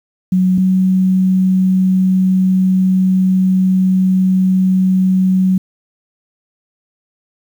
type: tone pair in turn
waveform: sine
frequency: 184.8 / 187.06 Hz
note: F#3 / F#3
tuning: -2 / +19 cents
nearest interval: unison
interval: 21 cents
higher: second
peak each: -9 dBFS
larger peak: neither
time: 0.32-0.58 / 0.58-5.58 s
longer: second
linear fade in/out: 5 ms
effects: 7-bit